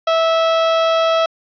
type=tone; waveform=30% pulse; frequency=654 Hz; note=E5; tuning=14 cents flat; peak=-10 dBFS; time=0.07-1.26 s; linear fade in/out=5 ms; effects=resampled to 11025 Hz + 8-bit

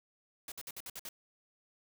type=noise bursts; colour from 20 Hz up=white; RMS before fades=-44 dBFS; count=7; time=0.48-1.089 s; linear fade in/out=2 ms; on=39 ms; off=56 ms; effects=none

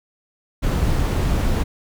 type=noise; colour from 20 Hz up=brown; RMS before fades=-19 dBFS; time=0.62-1.64 s; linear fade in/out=20 ms; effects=none

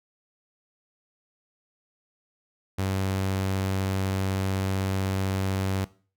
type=tone; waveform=sawtooth; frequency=95.9 Hz; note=G2; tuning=37 cents flat; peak=-21 dBFS; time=2.78-5.85 s; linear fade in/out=10 ms; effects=noise-tail reverb RT60 0.4 s tail -19 dB re dry

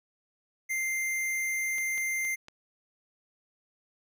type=tone; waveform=square; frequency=2093 Hz; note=C7; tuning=in tune; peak=-29 dBFS; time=0.69-2.36 s; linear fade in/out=20 ms
type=clicks; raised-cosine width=0.2 ms; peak=-28 / -28 / -30 / -29 dBFS; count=4; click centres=1.783 / 1.979 / 2.25 / 2.484 s
effects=none

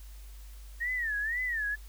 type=tone with vibrato; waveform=sine; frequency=1830 Hz; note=A#6; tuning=32 cents flat; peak=-29 dBFS; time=0.8-1.76 s; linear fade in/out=20 ms; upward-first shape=sine; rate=2 Hz; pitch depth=170 cents each way; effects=added 50 Hz sine -44 dBFS peak until 1.88 s + white hiss -58 dBFS RMS until 1.88 s

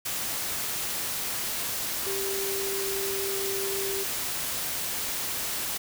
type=tone in noise; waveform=sine; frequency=391.8 Hz; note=G4; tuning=1 cent flat; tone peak=-31 dBFS; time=2.06-4.04 s; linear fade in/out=10 ms; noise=white; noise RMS=-31 dBFS; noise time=0.05-5.78 s; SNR=-3 dB; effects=none

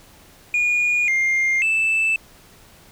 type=tone with pitch steps; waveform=sine; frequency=2439 / 2113 / 2639 Hz; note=D#7 / C7 / E7; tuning=-35 / +16 / +1 cents; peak=-14 dBFS; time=0.54-2.16 s; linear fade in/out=2 ms; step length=540 ms; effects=tanh soft clip ceiling -15 dBFS + pink hiss -49 dBFS RMS until 2.91 s

